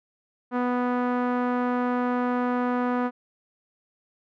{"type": "tone with low-pass filter", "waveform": "sawtooth", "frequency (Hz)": 246.9, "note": "B3", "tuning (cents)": 0, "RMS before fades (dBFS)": -25, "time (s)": [0.51, 3.11], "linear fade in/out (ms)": 50, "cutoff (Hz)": 1300, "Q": 1.6, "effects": []}